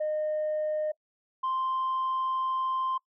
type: tone pair in turn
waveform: sine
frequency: 613 / 1045.5 Hz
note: D#5 / C6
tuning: -26 / -2 cents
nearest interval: major sixth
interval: 924 cents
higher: second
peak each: -25 dBFS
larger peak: neither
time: 0-0.92 / 1.43-2.98 s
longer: second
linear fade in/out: 10 ms
effects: noise-tail reverb RT60 0.1 s tail -23 dB re dry + tanh soft clip ceiling -24 dBFS